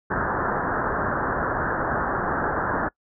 white low-pass noise, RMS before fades -25 dBFS, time 0.1-2.89 s, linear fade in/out 10 ms, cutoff 1700 Hz, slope 96 dB/octave, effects noise-tail reverb RT60 0.1 s tail -24 dB re dry

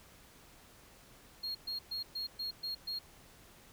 sine tone bursts, 4272 Hz, C8, 35 cents sharp, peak -33 dBFS, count 7, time 1.43-2.99 s, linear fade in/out 10 ms, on 120 ms, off 120 ms, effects tanh soft clip ceiling -35 dBFS + pink hiss -59 dBFS RMS until 3.72 s

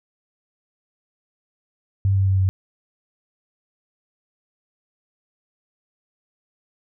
sine tone with pitch steps, 97.7 / 96.69 / 95.69 / 94.7 Hz, G2 / G2 / G2 / F#2, -5 / -23 / -41 / +41 cents, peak -15 dBFS, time 2.05-2.49 s, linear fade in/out 0 ms, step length 110 ms, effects none

